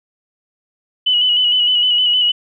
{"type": "tone with vibrato", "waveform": "sine", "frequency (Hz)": 2960, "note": "F#7", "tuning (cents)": 0, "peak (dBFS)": -11, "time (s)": [1.06, 2.32], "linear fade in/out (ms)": 10, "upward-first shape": "square", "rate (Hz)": 6.5, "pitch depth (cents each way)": 30, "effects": []}